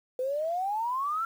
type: exponential sweep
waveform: sine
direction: up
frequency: 499 to 1373 Hz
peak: -27 dBFS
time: 0.19-1.25 s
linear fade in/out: 2 ms
effects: 9-bit